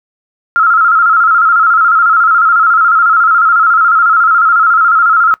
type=tone with vibrato; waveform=sine; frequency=1341 Hz; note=E6; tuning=29 cents sharp; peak=-5 dBFS; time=0.56-5.34 s; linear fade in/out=0 ms; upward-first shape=square; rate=14 Hz; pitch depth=66 cents each way; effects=noise-tail reverb RT60 0.1 s tail -19 dB re dry